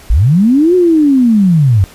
sine linear two-way sweep, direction up then down, 42.41 to 370.1 to 89.3 Hz, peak -5 dBFS, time 0.1-1.84 s, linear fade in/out 0 ms, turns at 0.75 s, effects pink hiss -38 dBFS RMS until 1.94 s + resampled to 32000 Hz

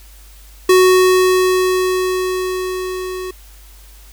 square tone with level ramp, 370 Hz, F#4, in tune, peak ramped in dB -7 to -24 dBFS, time 0.69-3.31 s, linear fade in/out 5 ms, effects added 50 Hz sine -39 dBFS peak until 4.12 s + white hiss -46 dBFS RMS until 4.12 s

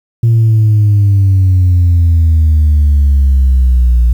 sine exponential sweep, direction down, 116.54 to 58.27 Hz, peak -3 dBFS, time 0.23-4.13 s, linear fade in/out 5 ms, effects tanh soft clip ceiling -3 dBFS + 7-bit

